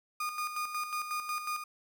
35% pulse tone with tremolo, 1224 Hz, D#6, 29 cents flat, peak -30 dBFS, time 0.2-1.64 s, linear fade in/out 5 ms, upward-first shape square, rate 5.5 Hz, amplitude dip 55%, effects none

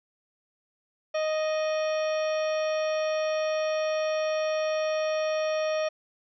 harmonic tone with a mistuned harmonic, 622.3 Hz, D#5, in tune, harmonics 1 / 2 / 3 / 4 / 5 / 6 / 7 / 9, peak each -25 / -37 / -40 / -39 / -45 / -47 / -48 / -44 dBFS, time 1.14-5.89 s, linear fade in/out 10 ms, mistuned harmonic 6, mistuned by -100 cents, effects none

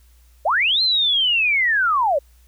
sine linear two-way sweep, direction up then down, 523.3 to 4186 to 523.3 Hz, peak -15 dBFS, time 0.45-2.19 s, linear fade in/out 10 ms, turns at 0.82 s, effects added 60 Hz sine -49 dBFS peak until 2.47 s + white hiss -60 dBFS RMS until 2.47 s

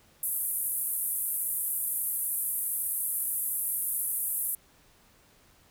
pink band-pass noise, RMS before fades -31 dBFS, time 0.23-4.55 s, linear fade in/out 2 ms, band 9900 to 14000 Hz, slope 48 dB/octave, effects pink hiss -61 dBFS RMS until 5.7 s

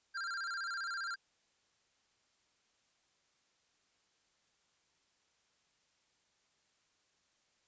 square tone with vibrato, 1480 Hz, F#6, in tune, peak -38 dBFS, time 0.14-1.16 s, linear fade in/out 20 ms, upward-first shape square, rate 15 Hz, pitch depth 120 cents each way, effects white hiss -75 dBFS RMS until 7.67 s + resampled to 16000 Hz

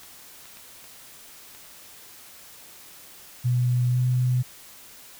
clicks, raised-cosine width 0.2 ms, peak -29 dBFS, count 5, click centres 0.034 / 0.456 / 0.571 / 0.842 / 1.549 s
sine tone with pitch glide, 123.47 to 125.7 Hz, B2 to B2, 0 to +31 cents, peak -19 dBFS, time 3.44-4.43 s, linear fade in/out 20 ms, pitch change +31 cents, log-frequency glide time 3.9-3.98 s
effects white hiss -47 dBFS RMS until 5.19 s

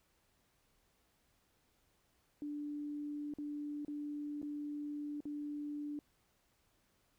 sine tone with dropouts, 293.7 Hz, D4, in tune, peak -39 dBFS, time 2.42-5.99 s, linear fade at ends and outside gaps 1 ms, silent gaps 3.338-3.385 / 3.849-3.881 / 4.417-4.428 / 5.205-5.254 s, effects pink hiss -75 dBFS RMS until 7.18 s

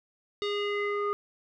square tone with low-pass filter sweep, 410 Hz, G#4, 22 cents flat, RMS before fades -30 dBFS, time 0.42-1.13 s, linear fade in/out 0 ms, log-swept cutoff 3900 to 1300 Hz, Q 3.5, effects none

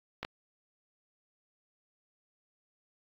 clicks, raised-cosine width 0.3 ms, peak -20 dBFS, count 2, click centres 0.23 / 0.249 s, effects AAC 64 kbps

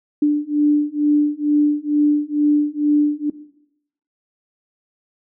sine beating tone pair, 294.4 / 296.6 Hz, D4 / D4, +4 / +17 cents, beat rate 2.2 Hz, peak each -17 dBFS, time 0.22-3.3 s, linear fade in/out 5 ms, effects noise-tail reverb RT60 0.8 s tail -17 dB re dry

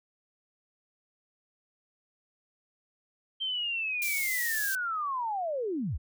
sine linear sweep, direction down, 3153 to 44.77 Hz, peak -29 dBFS, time 3.4-5.98 s, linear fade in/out 20 ms
white high-pass noise, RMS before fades -34 dBFS, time 4.02-4.75 s, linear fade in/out 0 ms, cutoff 5100 Hz, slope 12 dB/octave
effects none

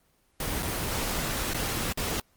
pink noise with dropouts, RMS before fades -30 dBFS, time 0.4-2.2 s, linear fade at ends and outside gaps 2 ms, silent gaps 0.625-0.629 / 1.535-1.544 / 1.926-1.974 s, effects pink hiss -67 dBFS RMS until 2.36 s + Opus 24 kbps

